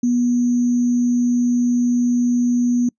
sine tone with sample-and-hold, 243.1 Hz, B3, 27 cents flat, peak -14 dBFS, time 0.03-2.89 s, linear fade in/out 5 ms, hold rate 6300 Hz, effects noise-tail reverb RT60 0.1 s tail -25 dB re dry + resampled to 22050 Hz

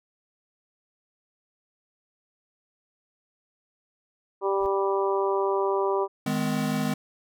harmonic tone, 196 Hz, G3, in tune, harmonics 2 / 3 / 4 / 5 / 6, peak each -24 / -31 / -33 / -29 / -34 dBFS, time 4.41-6.08 s, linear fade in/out 50 ms
brown noise with exponential growth, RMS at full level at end -42 dBFS, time 4.48-4.66 s, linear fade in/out 0 ms, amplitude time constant 38 ms
square chord, G# minor, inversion second, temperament equal with one note detuned, 155.56 / 207.7 / 253.2 Hz, D#3 / G#3 / B3, 0 / 0 / +43 cents, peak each -31 / -29 / -29 dBFS, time 6.26-6.94 s, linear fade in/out 5 ms
effects none

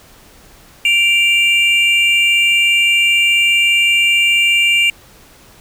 triangle tone pair together, 2349 / 2794 Hz, D7 / F7, 0 / 0 cents, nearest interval minor third, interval 300 cents, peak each -11 dBFS, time 0.85-4.9 s, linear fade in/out 2 ms, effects pink hiss -44 dBFS RMS until 5.6 s

